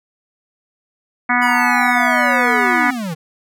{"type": "harmonic tone", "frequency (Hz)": 245.4, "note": "B3", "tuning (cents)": -11, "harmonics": [1, 3, 4, 5, 6, 7, 8, 9], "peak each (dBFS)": [-21, -21, -21, -21, -21, -21, -21, -21], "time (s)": [1.29, 2.91], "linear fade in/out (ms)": 10}
{"type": "linear sweep", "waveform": "square", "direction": "down", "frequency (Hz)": [987.8, 150], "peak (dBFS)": -22, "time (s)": [1.41, 3.15], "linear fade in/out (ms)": 20}
{"effects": []}